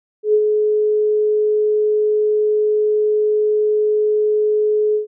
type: tone with ADSR envelope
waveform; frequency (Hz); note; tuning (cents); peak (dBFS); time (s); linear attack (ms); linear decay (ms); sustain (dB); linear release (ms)
sine; 424.6; G#4; +38; -9; 0.23-5.07; 110; 60; -4; 120
effects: none